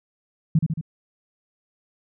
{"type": "tone with echo", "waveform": "sine", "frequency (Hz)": 158.9, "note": "D#3", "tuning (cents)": 37, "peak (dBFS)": -13, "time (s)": [0.55, 0.59], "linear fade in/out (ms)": 5, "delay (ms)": 74, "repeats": 3, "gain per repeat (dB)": -4, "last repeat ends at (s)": 0.812, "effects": []}